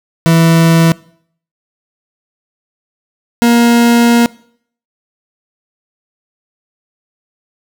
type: tone pair in turn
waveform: 40% pulse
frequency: 164.81 / 235.9 Hz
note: E3 / A#3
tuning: 0 / +21 cents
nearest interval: tritone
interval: 621 cents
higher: second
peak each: -5 dBFS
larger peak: neither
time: 0.26-0.92 / 3.42-4.26 s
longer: second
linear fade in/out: 0 ms
effects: noise-tail reverb RT60 0.6 s tail -23 dB re dry